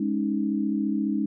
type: chord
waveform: sine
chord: Ab suspended fourth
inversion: none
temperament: just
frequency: 207.7 / 276.9 / 311.5 Hz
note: Ab3 / Db4 / Eb4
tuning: 0 / -2 / +2 cents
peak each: -26 / -28 / -28 dBFS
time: 0-1.26 s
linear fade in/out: 5 ms
effects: none